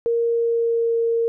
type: tone with pitch glide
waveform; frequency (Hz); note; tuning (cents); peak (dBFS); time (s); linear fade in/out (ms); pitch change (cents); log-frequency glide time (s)
sine; 466.2 to 461.4; A#4 to A#4; 0 to -18; -17; 0.06-1.28; 0; -18; 0.27-0.96
effects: none